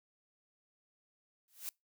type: noise with exponential growth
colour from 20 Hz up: blue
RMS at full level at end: -37 dBFS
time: 1.48-1.69 s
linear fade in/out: 0 ms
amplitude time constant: 45 ms
effects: noise-tail reverb RT60 0.2 s tail -26 dB re dry